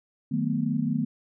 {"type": "chord", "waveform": "sine", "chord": "B dominant seventh", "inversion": "first", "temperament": "just", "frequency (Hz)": [154.34, 185.21, 222.2, 246.9], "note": ["D#3", "F#3", "A3", "B3"], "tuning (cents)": [-14, 2, 17, 0], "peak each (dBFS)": [-29, -33, -28, -28], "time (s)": [0.31, 1.05], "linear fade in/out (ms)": 10, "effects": []}